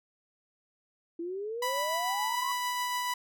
sine exponential sweep, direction up, 329.6 to 1116 Hz, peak -33 dBFS, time 1.19-2.52 s, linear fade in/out 5 ms
sawtooth tone with tremolo, 987.8 Hz, B5, in tune, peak -25 dBFS, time 1.62-3.14 s, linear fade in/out 5 ms, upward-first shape triangle, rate 6.9 Hz, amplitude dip 25%
effects none

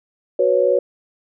sine chord, F# suspended fourth, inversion none, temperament equal, 370 / 493.9 / 554.4 Hz, F#4 / B4 / C#5, 0 / 0 / 0 cents, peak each -20 / -17 / -16 dBFS, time 0.39-0.79 s, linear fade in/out 5 ms, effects none

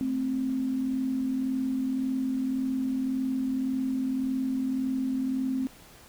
sine tone pair together, 220.7 / 262.5 Hz, A3 / C4, +5 / +6 cents, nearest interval minor third, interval 301 cents, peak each -35 / -26 dBFS, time 0.01-5.67 s, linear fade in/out 0 ms, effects pink hiss -52 dBFS RMS until 6.08 s

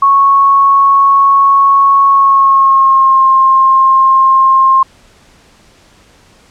sine tone with pitch glide, 1104 to 1062.7 Hz, C#6 to C6, -7 to +27 cents, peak -4 dBFS, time 0.02-4.83 s, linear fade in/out 5 ms, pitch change -66 cents, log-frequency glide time 2.07-3.26 s, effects pink hiss -45 dBFS RMS until 6.5 s + low-pass 8000 Hz 12 dB/octave

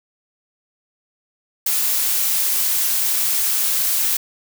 blue noise, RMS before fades -19 dBFS, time 1.66-4.17 s, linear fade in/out 5 ms, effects none

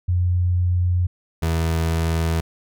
sine / 30% pulse tone pair in turn, 89.2 / 81.9 Hz, F2 / E2, +37 / -11 cents, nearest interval minor second, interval 148 cents, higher first, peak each -16 dBFS, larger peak neither, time 0.08-1.07 / 1.42-2.41 s, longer neither, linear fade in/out 10 ms, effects none

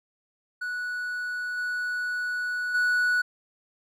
triangle tone with level steps, 1473 Hz, F#6, 8 cents flat, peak -27 / -25 / -19 dBFS, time 0.61-3.22 s, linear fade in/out 10 ms, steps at 1.57 / 2.74 s, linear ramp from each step 10 ms, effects none

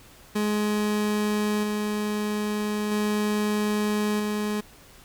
30% pulse tone with tremolo, 210 Hz, G#3, 19 cents sharp, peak -20 dBFS, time 0.35-4.61 s, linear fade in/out 10 ms, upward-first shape square, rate 0.39 Hz, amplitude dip 25%, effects pink hiss -51 dBFS RMS until 5.04 s

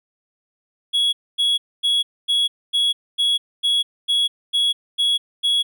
triangle tone bursts, 3347 Hz, G#7, 13 cents sharp, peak -14 dBFS, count 11, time 0.93-5.63 s, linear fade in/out 20 ms, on 200 ms, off 250 ms, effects none

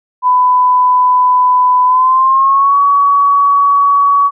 sine tone with pitch glide, 1000 to 1129 Hz, B5 to C#6, +21 to +31 cents, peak -6 dBFS, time 0.22-4.31 s, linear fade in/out 50 ms, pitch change +210 cents, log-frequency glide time 1.85-2.78 s, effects none

